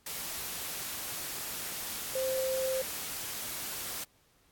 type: tone in noise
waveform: sine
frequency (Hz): 523.3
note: C5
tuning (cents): 0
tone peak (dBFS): -29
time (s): 2.15-2.82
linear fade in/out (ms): 5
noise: white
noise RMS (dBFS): -38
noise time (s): 0.06-4.04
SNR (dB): +6
effects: pink hiss -67 dBFS RMS until 4.51 s + AAC 64 kbps